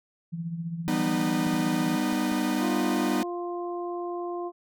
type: tone with tremolo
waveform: sine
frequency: 167.3 Hz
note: E3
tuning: 26 cents sharp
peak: -27 dBFS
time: 0.32-1.97 s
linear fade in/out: 20 ms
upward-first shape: triangle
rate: 15 Hz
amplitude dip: 65%
type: chord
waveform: 45% pulse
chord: G augmented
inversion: none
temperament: equal with one note detuned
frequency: 196 / 246.9 / 306.8 Hz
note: G3 / B3 / D#4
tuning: 0 / 0 / -24 cents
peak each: -31 / -28 / -28 dBFS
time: 0.88-3.23 s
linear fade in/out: 0 ms
type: clicks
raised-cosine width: 2 ms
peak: -30 dBFS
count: 4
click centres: 1.47 / 1.54 / 2.128 / 2.32 s
type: harmonic tone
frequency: 349.8 Hz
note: F4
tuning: 3 cents sharp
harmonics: 1 / 2 / 3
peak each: -31 / -36 / -39 dBFS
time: 2.59-4.52 s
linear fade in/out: 50 ms
effects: none